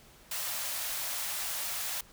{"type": "high-pass noise", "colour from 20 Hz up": "white", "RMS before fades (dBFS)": -35, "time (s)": [0.31, 2.01], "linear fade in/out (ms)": 5, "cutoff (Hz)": 550, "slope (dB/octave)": 48, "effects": ["pink hiss -57 dBFS RMS until 2.12 s"]}